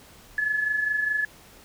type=tone with amplitude modulation; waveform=sine; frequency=1712 Hz; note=A6; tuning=48 cents flat; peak=-20 dBFS; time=0.38-1.25 s; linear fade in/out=2 ms; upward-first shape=sine; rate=24.8 Hz; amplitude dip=55%; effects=pink hiss -51 dBFS RMS until 1.64 s